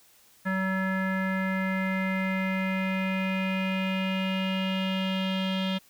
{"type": "tone with low-pass filter sweep", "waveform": "square", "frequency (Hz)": 189.5, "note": "F#3", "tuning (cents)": 42, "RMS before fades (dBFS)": -28, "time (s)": [0.45, 5.79], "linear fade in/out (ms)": 20, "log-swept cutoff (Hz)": [1700, 3300], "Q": 5.1, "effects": ["white hiss -59 dBFS RMS until 5.89 s"]}